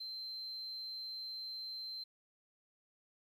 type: tone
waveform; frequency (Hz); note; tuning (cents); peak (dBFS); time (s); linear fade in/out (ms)
sine; 4112; C8; -31; -40; 0-2.04; 10
effects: tanh soft clip ceiling -39 dBFS + 12-bit